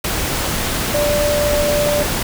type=tone in noise; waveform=sine; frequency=587.3 Hz; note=D5; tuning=in tune; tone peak=-15 dBFS; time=0.94-2.03 s; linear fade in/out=5 ms; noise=pink; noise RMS=-20 dBFS; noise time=0.04-2.23 s; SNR=+2 dB; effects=none